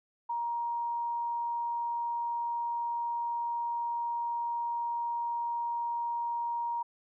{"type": "tone", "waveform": "sine", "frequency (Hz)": 942, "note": "A#5", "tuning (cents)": 18, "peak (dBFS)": -30, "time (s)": [0.29, 6.83], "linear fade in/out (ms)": 10, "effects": []}